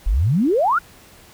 sine exponential sweep, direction up, 38.89 to 1500 Hz, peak -14 dBFS, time 0.06-0.79 s, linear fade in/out 10 ms, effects pink hiss -47 dBFS RMS until 1.33 s

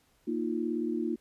sine chord, Bb suspended fourth, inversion none, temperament equal, 233.1 / 311.1 / 349.2 Hz, Bb3 / Eb4 / F4, 0 / 0 / 0 cents, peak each -33 dBFS, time 0.27-1.16 s, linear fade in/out 10 ms, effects pink hiss -68 dBFS RMS until 1.2 s + resampled to 32000 Hz

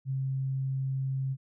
sine tone, 133.7 Hz, C3, 38 cents sharp, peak -28 dBFS, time 0.05-1.37 s, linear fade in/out 50 ms, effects none

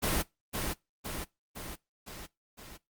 pink noise with echo, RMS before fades -29 dBFS, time 0.02-0.23 s, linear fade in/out 20 ms, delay 510 ms, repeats 5, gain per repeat -4 dB, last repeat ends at 2.78 s, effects noise-tail reverb RT60 0.2 s tail -21 dB re dry + Opus 24 kbps

